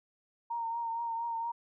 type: tone with vibrato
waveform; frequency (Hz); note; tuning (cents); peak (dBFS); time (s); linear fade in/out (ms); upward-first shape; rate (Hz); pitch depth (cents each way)
sine; 925; A#5; -14; -32; 0.5-1.52; 10; triangle; 4.3; 35
effects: none